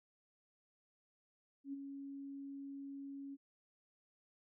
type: tone with ADSR envelope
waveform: sine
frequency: 277.2 Hz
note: C#4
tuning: in tune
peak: -39 dBFS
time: 1.64-3.37 s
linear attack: 91 ms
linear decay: 22 ms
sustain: -6 dB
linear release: 35 ms
effects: none